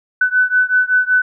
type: beating tone pair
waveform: sine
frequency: 1499 / 1504.3 Hz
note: F#6 / F#6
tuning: +22 / +28 cents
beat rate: 5.3 Hz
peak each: -14 / -15 dBFS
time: 0.21-1.22 s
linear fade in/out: 5 ms
effects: none